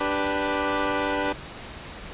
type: chord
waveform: 15% pulse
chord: G major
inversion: second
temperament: equal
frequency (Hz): 293.7 / 392 / 493.9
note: D4 / G4 / B4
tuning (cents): 0 / 0 / 0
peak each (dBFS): -20 / -24 / -21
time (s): 0-1.33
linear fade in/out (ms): 10
effects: pink hiss -39 dBFS RMS until 2.13 s + resampled to 8000 Hz